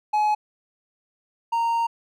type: tone pair in turn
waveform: triangle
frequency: 846 / 926 Hz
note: G#5 / A#5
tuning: +32 / -12 cents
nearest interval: major second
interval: 156 cents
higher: second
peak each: -16 / -18 dBFS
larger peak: first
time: 0.13-0.35 / 1.52-1.87 s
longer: second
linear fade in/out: 10 ms
effects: none